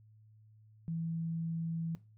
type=tone; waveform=sine; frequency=164.81 Hz; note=E3; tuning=in tune; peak=-34 dBFS; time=0.88-1.95 s; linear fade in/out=0 ms; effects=noise-tail reverb RT60 0.3 s tail -18 dB re dry + added 108 Hz sine -58 dBFS peak until 2.17 s